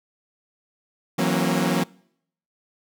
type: chord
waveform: sawtooth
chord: F# dominant seventh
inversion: third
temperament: equal with one note detuned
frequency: 164.81 / 185 / 233.1 / 270.5 Hz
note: E3 / F#3 / A#3 / C#4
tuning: 0 / 0 / 0 / -42 cents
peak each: -22 / -20 / -22 / -22 dBFS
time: 1.18-1.84 s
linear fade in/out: 10 ms
effects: noise-tail reverb RT60 0.7 s tail -25 dB re dry